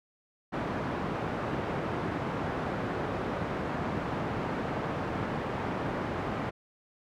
pink band-pass noise, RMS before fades -33 dBFS, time 0.52-6.51 s, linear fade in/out 20 ms, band 110 to 1400 Hz, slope 12 dB/octave, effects none

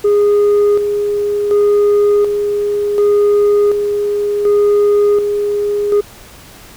sine tone with tremolo, 411.5 Hz, G#4, 16 cents flat, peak -5 dBFS, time 0.04-6.01 s, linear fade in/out 10 ms, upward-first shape square, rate 0.68 Hz, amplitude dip 55%, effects tanh soft clip ceiling -7 dBFS + pink hiss -38 dBFS RMS until 6.76 s

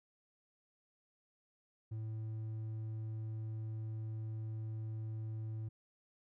sine tone with hard clipping, 110 Hz, A2, in tune, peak -40 dBFS, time 1.91-5.69 s, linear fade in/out 10 ms, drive 3 dB, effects none

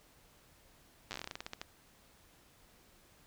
slowing click train, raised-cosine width 0.2 ms, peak -23 dBFS, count 16, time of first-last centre 1.11-1.615 s, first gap 9 ms, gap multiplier 1.17, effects pink hiss -64 dBFS RMS until 3.26 s

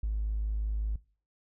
triangle tone with tanh clipping, 52.7 Hz, G#1, 26 cents sharp, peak -27 dBFS, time 0.03-0.96 s, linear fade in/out 5 ms, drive 1 dB, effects noise-tail reverb RT60 0.4 s tail -21 dB re dry

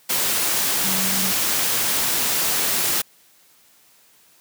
sine tone in noise, 190 Hz, F#3, 46 cents sharp, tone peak -28 dBFS, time 0.84-1.32 s, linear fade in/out 10 ms, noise white, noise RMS -21 dBFS, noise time 0.09-3.02 s, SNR -10 dB, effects white hiss -55 dBFS RMS until 4.4 s + high-pass 100 Hz 12 dB/octave

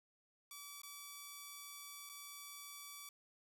5% pulse tone with dropouts, 1151 Hz, D6, 35 cents flat, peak -38 dBFS, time 0.51-3.09 s, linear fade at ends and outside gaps 2 ms, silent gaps 0.818-0.833 / 2.092-2.096 s, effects none

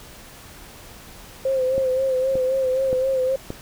sine tone with vibrato, 523.3 Hz, C5, in tune, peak -18 dBFS, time 1.45-3.36 s, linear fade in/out 5 ms, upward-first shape sine, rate 3.8 Hz, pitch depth 45 cents each way
click train, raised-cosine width 2 ms, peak -15 dBFS, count 4, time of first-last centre 1.78-3.504 s, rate 1.74 Hz
effects pink hiss -43 dBFS RMS until 3.61 s

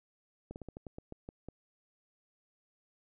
slowing click train, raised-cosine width 2 ms, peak -30 dBFS, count 10, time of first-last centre 0.51-1.486 s, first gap 49 ms, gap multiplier 1.19, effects none

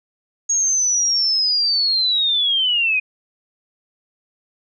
sine linear sweep, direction down, 6620 to 2461 Hz, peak -15 dBFS, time 0.49-3 s, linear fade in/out 10 ms, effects none

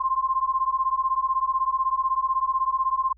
sine beating tone pair, 1046.5 / 1062.5 Hz, C6 / C6, 0 / +26 cents, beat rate 16 Hz, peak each -24 dBFS, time 0-3.13 s, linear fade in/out 10 ms, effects added 57 Hz sine -52 dBFS peak until 3.17 s

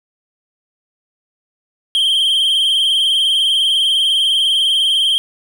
triangle tone with vibrato, 3166 Hz, G7, 17 cents sharp, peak -10 dBFS, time 1.95-5.18 s, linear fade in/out 0 ms, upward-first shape triangle, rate 20 Hz, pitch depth 79 cents each way, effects 8-bit

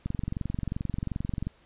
click train, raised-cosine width 5 ms, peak -18 dBFS, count 33, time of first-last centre 0.06-1.47 s, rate 22.7 Hz, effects pink hiss -61 dBFS RMS until 1.65 s + resampled to 8000 Hz

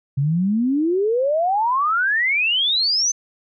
sine exponential sweep, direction up, 132.8 to 6272 Hz, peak -16 dBFS, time 0.17-3.12 s, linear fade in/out 10 ms, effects none

